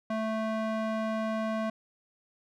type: tone with band-pass filter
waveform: square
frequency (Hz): 220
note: A3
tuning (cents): 0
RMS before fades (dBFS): -31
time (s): 0.1-1.7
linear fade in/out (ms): 5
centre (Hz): 730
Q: 0.8
effects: none